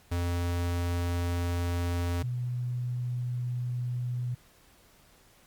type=tone pair in turn; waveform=square / sine; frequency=87 / 123.04 Hz; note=F2 / B2; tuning=-6 / -6 cents; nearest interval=tritone; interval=600 cents; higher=second; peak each=-28 / -29 dBFS; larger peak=first; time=0.11-2.23 / 2.23-4.35 s; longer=neither; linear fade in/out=10 ms; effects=pink hiss -60 dBFS RMS until 5.46 s + Opus 48 kbps